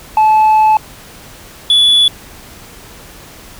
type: tone pair in turn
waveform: sine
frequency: 866 / 3432 Hz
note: A5 / A7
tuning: -28 / -44 cents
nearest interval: 2 octaves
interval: 2384 cents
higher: second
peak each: -3 dBFS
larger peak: neither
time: 0.17-0.77 / 1.7-2.08 s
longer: first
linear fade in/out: 2 ms
effects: tanh soft clip ceiling -5 dBFS + pink hiss -36 dBFS RMS until 3.59 s